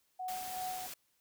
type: tone with tremolo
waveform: sine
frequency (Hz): 740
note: F#5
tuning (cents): 0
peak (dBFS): -36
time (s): 0.19-0.87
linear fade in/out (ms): 10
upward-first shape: sine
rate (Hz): 2.7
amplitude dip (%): 50
type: noise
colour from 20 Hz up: white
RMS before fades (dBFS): -45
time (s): 0.28-0.94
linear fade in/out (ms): 5
effects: white hiss -75 dBFS RMS until 1.2 s